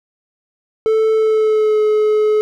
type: tone with pitch glide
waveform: triangle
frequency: 440 to 427 Hz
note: A4 to G#4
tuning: 0 to +48 cents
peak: -9 dBFS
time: 0.86-2.41 s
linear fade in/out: 0 ms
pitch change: -52 cents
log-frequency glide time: 1.13-1.81 s
effects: none